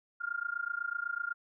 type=tone with amplitude modulation; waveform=sine; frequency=1405 Hz; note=F6; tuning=10 cents sharp; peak=-29 dBFS; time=0.2-1.34 s; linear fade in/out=20 ms; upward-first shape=sine; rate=28 Hz; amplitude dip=95%; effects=none